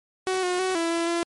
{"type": "tone with pitch steps", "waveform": "sawtooth", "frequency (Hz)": [374.4, 360.4, 374, 333.3, 335.8, 340.1], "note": ["F#4", "F#4", "F#4", "E4", "E4", "F4"], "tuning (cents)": [20, -45, 19, 19, 32, -46], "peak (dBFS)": -19, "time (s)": [0.27, 1.23], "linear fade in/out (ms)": 0, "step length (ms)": 160, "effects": ["MP3 48 kbps"]}